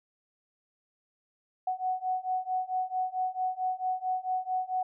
sine beating tone pair, 740 / 744.5 Hz, F#5 / F#5, 0 / +11 cents, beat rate 4.5 Hz, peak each -32 / -31 dBFS, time 1.67-4.83 s, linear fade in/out 5 ms, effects none

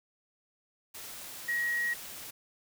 sine tone in noise, 1899 Hz, A#6, 32 cents sharp, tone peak -28 dBFS, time 1.48-1.94 s, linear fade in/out 10 ms, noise white, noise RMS -44 dBFS, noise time 0.94-2.31 s, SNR +13 dB, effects none

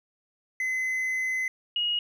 triangle / sine tone pair in turn, 2039 / 2884 Hz, C7 / F#7, -45 / -45 cents, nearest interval tritone, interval 600 cents, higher second, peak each -24 dBFS, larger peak neither, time 0.6-1.48 / 1.76-1.99 s, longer first, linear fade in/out 2 ms, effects none

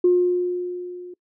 sine tone with level ramp, 357.4 Hz, F4, 40 cents sharp, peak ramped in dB -11 to -35 dBFS, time 0.04-1.14 s, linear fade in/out 5 ms, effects noise-tail reverb RT60 0.1 s tail -24 dB re dry + tanh soft clip ceiling -7 dBFS

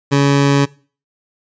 20% pulse tone, 140.7 Hz, C#3, 26 cents sharp, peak -5 dBFS, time 0.11-0.66 s, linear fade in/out 20 ms, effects noise-tail reverb RT60 0.4 s tail -22 dB re dry + resampled to 16000 Hz

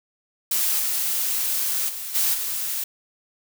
blue noise with level steps, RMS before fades -22 / -24 / -32 / -21 / -27 dBFS, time 0.51-2.84 s, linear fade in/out 5 ms, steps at 0.78 / 1.88 / 2.14 / 2.33 s, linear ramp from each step 20 ms, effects none

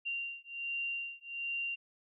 sine beating tone pair, 2770 / 2771.3 Hz, F7 / F7, -15 / -14 cents, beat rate 1.3 Hz, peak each -39 / -39 dBFS, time 0.05-1.76 s, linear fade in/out 20 ms, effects none

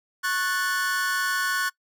45% pulse chord, F# minor, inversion second, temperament equal with one note detuned, 1099.2 / 1480 / 1760 Hz, C#6 / F#6 / A6, -15 / 0 / 0 cents, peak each -30 / -25 / -30 dBFS, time 0.23-1.7 s, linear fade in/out 20 ms, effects noise-tail reverb RT60 0.1 s tail -22 dB re dry

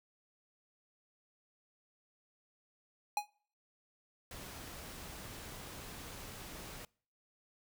square tone with exponential decay, 830.6 Hz, G#5, in tune, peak -28 dBFS, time 3.17-3.28 s, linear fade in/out 2 ms, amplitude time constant 22 ms
pink noise, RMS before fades -48 dBFS, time 4.31-6.85 s, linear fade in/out 2 ms
effects noise-tail reverb RT60 0.5 s tail -26 dB re dry

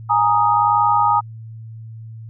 sine chord, Ab suspended second, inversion none, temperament equal, 830.6 / 932.3 / 1244.5 Hz, Ab5 / Bb5 / Eb6, 0 / 0 / 0 cents, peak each -17 dBFS, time 0.09-1.21 s, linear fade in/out 20 ms, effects added 112 Hz sine -32 dBFS peak until 2.29 s

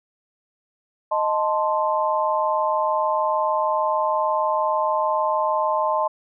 sine chord, A diminished, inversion second, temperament equal, 622.3 / 880 / 1046.5 Hz, Eb5 / A5 / C6, 0 / 0 / 0 cents, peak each -23 dBFS, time 1.11-6.08 s, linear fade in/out 10 ms, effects none

